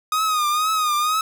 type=tone with vibrato; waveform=45% pulse; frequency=1240 Hz; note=D#6; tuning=6 cents flat; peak=-18 dBFS; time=0.12-1.21 s; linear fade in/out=2 ms; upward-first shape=triangle; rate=2.1 Hz; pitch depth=82 cents each way; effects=none